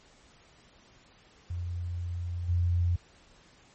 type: tone with level steps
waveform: sine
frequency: 87.31 Hz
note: F2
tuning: in tune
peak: -31 / -23 dBFS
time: 1.5-2.96 s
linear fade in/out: 5 ms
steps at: 2.48 s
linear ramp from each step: 20 ms
effects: pink hiss -59 dBFS RMS until 3.74 s + MP3 32 kbps